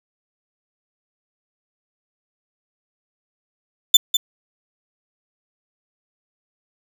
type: tone with echo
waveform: 35% pulse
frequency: 3520 Hz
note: A7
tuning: in tune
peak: -3 dBFS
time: 3.94-3.97 s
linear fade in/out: 5 ms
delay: 200 ms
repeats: 1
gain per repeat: -9 dB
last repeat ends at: 4.17 s
effects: none